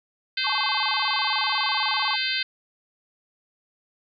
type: harmonic tone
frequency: 517 Hz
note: C5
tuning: 21 cents flat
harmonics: 3 / 4 / 5 / 6 / 7 / 8 / 9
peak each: -31 / -31 / -31 / -31 / -31 / -31 / -31 dBFS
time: 0.37-2.43 s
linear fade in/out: 5 ms
type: tone with vibrato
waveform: sine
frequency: 979 Hz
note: B5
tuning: 15 cents flat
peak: -26 dBFS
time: 0.44-2.16 s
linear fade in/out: 10 ms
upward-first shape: square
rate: 18 Hz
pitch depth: 220 cents each way
effects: none